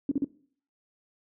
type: tone bursts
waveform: sine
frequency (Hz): 279.3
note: C#4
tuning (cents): +13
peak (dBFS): -22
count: 3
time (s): 0.09-0.245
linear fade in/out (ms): 2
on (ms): 25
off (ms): 40
effects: noise-tail reverb RT60 0.5 s tail -20 dB re dry